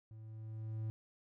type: tone with level ramp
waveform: triangle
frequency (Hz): 110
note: A2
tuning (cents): 0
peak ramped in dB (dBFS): -48 to -34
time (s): 0.11-0.9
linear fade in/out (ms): 0
effects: none